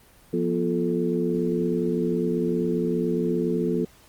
harmonic tone with a mistuned harmonic, 87.31 Hz, F2, in tune, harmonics 2 / 3 / 4 / 5, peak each -27 / -27 / -27 / -27 dBFS, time 0.33-3.85 s, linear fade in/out 5 ms, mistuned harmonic 3, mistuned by -120 cents, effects pink hiss -54 dBFS RMS until 4.08 s + Opus 24 kbps

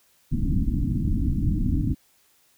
pink low-pass noise, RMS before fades -23 dBFS, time 0.31-1.95 s, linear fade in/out 20 ms, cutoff 310 Hz, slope 96 dB/octave, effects white hiss -62 dBFS RMS until 2.57 s

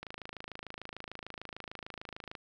click train, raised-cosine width 0.3 ms, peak -26 dBFS, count 63, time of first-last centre 0.03-2.352 s, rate 26.7 Hz, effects none

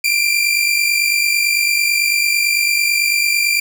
sawtooth tone pair together, 2349 / 2398 Hz, D7 / D7, 0 / +36 cents, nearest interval unison, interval 36 cents, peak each -13 dBFS, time 0.04-3.6 s, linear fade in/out 5 ms, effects none

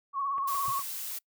sine tone with vibrato, 1107 Hz, C#6, 3 cents flat, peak -28 dBFS, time 0.13-0.83 s, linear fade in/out 50 ms, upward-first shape sine, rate 17 Hz, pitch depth 50 cents each way
clicks, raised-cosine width 0.5 ms, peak -32 dBFS, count 4, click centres 0.382 / 0.548 / 0.657 / 0.793 s
blue noise, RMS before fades -37 dBFS, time 0.47-1.19 s, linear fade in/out 10 ms
sine tone with exponential decay, 128.1 Hz, C3, 36 cents flat, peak -36 dBFS, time 0.68-0.76 s, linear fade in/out 0 ms, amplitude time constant 17 ms
effects noise-tail reverb RT60 0.1 s tail -26 dB re dry

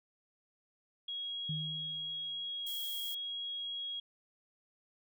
sine tone, 3301 Hz, G#7, 11 cents flat, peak -37 dBFS, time 1.08-4 s, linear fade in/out 5 ms
sine tone with exponential decay, 154.7 Hz, D#3, 10 cents flat, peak -34 dBFS, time 1.49-2.51 s, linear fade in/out 5 ms, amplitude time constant 220 ms
violet noise, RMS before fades -44 dBFS, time 2.66-3.15 s, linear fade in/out 10 ms
effects none

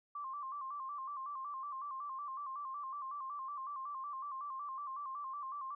sine tone with vibrato, 1110 Hz, C#6, 2 cents sharp, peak -40 dBFS, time 0.15-5.75 s, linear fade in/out 5 ms, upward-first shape square, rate 5.4 Hz, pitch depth 81 cents each way, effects none

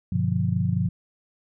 sine chord, G dominant seventh, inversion none, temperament just, 98 / 122.5 / 147 / 176.4 Hz, G2 / B2 / D3 / F3, 0 / -14 / +2 / +18 cents, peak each -26 / -26 / -29 / -25 dBFS, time 0.12-0.89 s, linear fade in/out 5 ms, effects none

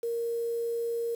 sine tone with quantisation, 466.2 Hz, A#4, in tune, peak -28 dBFS, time 0.03-1.15 s, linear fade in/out 5 ms, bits 8, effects none

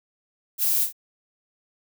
violet noise with echo, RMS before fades -22 dBFS, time 0.58-0.88 s, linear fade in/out 50 ms, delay 48 ms, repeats 1, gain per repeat -10 dB, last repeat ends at 0.928 s, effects none

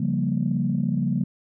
sine chord, G half-diminished seventh, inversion second, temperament equal with one note detuned, 139.88 / 174.61 / 196 / 233.1 Hz, Db3 / F3 / G3 / Bb3, +16 / 0 / 0 / 0 cents, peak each -26 dBFS, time 0-1.24 s, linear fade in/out 5 ms, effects tanh soft clip ceiling -11 dBFS

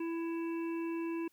harmonic tone with a mistuned harmonic, 332.7 Hz, E4, 16 cents sharp, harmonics 1 / 3 / 5 / 7 / 8, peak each -34 / -47 / -55 / -57 / -50 dBFS, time 0-1.28 s, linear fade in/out 5 ms, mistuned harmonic 7, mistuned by -39 cents, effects white hiss -72 dBFS RMS until 1.32 s

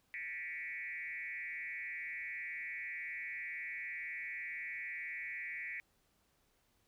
sine tone with frequency modulation, 2093 Hz, C7, in tune, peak -40 dBFS, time 0.14-5.8 s, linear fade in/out 0 ms, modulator 158 Hz, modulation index 1.8, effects pink hiss -75 dBFS RMS until 6.87 s

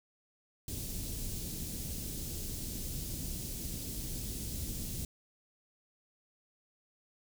pink band-stop noise, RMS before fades -39 dBFS, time 0.68-5.05 s, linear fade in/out 2 ms, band 250 to 5700 Hz, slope 12 dB/octave, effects none

